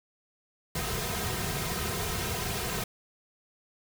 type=noise with comb filter; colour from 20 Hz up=pink; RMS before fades=-32 dBFS; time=0.75-2.84 s; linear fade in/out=5 ms; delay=3.5 ms; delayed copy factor=-0.8; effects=none